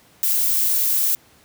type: noise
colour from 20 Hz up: violet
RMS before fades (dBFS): -19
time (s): 0.23-1.15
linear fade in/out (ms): 0
effects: pink hiss -53 dBFS RMS until 1.44 s + high-pass 80 Hz 12 dB/octave